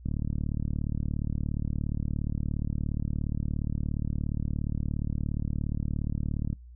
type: click train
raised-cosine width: 5 ms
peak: -18 dBFS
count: 241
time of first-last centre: 0.06-6.529 s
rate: 37.1 Hz
effects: noise-tail reverb RT60 0.1 s tail -21 dB re dry + added 60 Hz sine -45 dBFS peak until 6.75 s